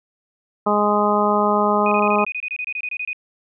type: harmonic tone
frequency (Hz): 207.7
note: G#3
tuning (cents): 0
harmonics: 1 / 2 / 3 / 4 / 5 / 6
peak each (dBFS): -22 / -22 / -22 / -22 / -22 / -22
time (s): 0.66-2.25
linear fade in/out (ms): 10
type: tone bursts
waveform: sine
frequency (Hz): 2489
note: D#7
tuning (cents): 0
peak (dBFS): -23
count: 16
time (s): 1.86-3.131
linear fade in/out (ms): 2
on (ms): 56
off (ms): 25
effects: none